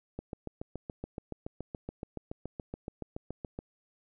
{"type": "click train", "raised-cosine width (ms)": 2, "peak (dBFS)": -24, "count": 25, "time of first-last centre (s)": [0.19, 3.589], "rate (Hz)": 7.06, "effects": []}